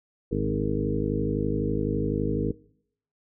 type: harmonic tone with a mistuned harmonic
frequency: 51.91 Hz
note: G#1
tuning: in tune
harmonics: 1 / 2 / 3 / 4 / 5 / 6 / 8 / 9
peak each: -32 / -32 / -32 / -32 / -32 / -32 / -32 / -32 dBFS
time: 0.31-2.52 s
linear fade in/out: 10 ms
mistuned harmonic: 2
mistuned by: +44 cents
effects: noise-tail reverb RT60 0.7 s tail -22 dB re dry